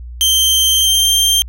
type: tone with pitch glide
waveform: sawtooth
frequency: 3136 to 3165 Hz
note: G7 to G7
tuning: 0 to +16 cents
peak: -7 dBFS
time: 0.21-1.42 s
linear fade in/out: 0 ms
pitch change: +16 cents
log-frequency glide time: 0.7-1.11 s
effects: added 60 Hz sine -27 dBFS peak until 1.48 s